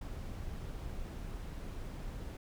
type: noise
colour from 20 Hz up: brown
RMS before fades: -42 dBFS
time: 0.01-2.37 s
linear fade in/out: 5 ms
effects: none